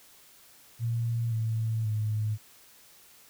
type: tone with pitch steps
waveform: sine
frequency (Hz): 116.54 / 111.92 / 107.49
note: A#2 / A2 / A2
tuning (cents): 0 / +30 / -40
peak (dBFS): -26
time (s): 0.79-2.38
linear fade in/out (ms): 50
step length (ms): 530
effects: white hiss -56 dBFS RMS until 3.29 s